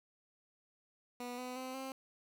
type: tone with pitch steps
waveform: 15% pulse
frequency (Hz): 244.9 / 251.5 / 258.3 / 265.2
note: B3 / B3 / C4 / C4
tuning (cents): -14 / +32 / -22 / +23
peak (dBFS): -35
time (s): 1.2-1.92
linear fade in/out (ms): 2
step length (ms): 180
effects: none